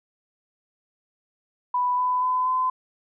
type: tone with pitch steps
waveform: sine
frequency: 990 / 1000.3 / 1010.8 / 1021.4 Hz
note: B5 / B5 / B5 / C6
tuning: +4 / +22 / +40 / -42 cents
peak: -20 dBFS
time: 1.74-2.7 s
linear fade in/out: 5 ms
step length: 240 ms
effects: none